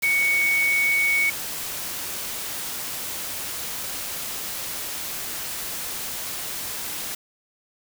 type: tone in noise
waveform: sine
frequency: 2229 Hz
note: C#7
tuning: 9 cents sharp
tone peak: -18 dBFS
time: 0.03-1.3 s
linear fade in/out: 5 ms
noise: white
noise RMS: -31 dBFS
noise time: 0.02-7.15 s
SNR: +10 dB
effects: none